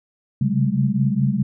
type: tone cluster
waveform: sine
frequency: 133.2 / 138 / 192.6 / 210.7 Hz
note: C3 / C#3 / G3 / G#3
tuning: +31 / -7 / -30 / +25 cents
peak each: -22 dBFS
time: 0.41-1.43 s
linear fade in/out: 5 ms
effects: none